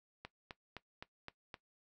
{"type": "click train", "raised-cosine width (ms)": 0.3, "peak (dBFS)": -29, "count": 6, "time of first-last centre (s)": [0.25, 1.542], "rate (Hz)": 3.87, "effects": ["noise-tail reverb RT60 0.1 s tail -17 dB re dry"]}